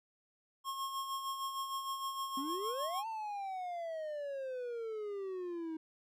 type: tone with tremolo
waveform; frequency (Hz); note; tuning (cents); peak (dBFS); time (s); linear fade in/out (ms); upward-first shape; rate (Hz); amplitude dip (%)
square; 1080; C#6; -45; -36; 0.64-3.04; 50; sine; 6.5; 50
type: exponential two-way sweep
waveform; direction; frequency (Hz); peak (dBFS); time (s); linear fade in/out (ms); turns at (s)
triangle; up then down; 260 to 907 to 315.1; -36; 2.37-5.77; 5; 3.07
effects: none